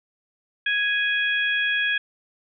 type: harmonic tone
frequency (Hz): 830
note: G#5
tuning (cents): -1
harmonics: 2 / 3 / 4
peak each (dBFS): -22 / -26 / -28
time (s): 0.66-1.98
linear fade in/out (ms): 5
effects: none